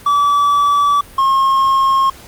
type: tone pair in turn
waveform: triangle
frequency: 1151 / 1076.4 Hz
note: D6 / C6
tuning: -35 / +49 cents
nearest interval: minor second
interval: 116 cents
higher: first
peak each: -8 dBFS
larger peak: neither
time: 0.06-1.01 / 1.18-2.1 s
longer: first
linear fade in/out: 5 ms
effects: pink hiss -39 dBFS RMS until 2.27 s + Opus 48 kbps